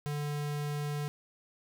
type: tone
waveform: square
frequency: 146.83 Hz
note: D3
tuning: in tune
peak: -33 dBFS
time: 0.06-1.08 s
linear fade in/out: 0 ms
effects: none